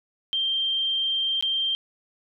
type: tone with dropouts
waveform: sine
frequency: 3162 Hz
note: G7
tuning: 14 cents sharp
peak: -22 dBFS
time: 0.33-1.75 s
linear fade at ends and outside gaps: 0 ms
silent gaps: 1.41-1.425 s
effects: none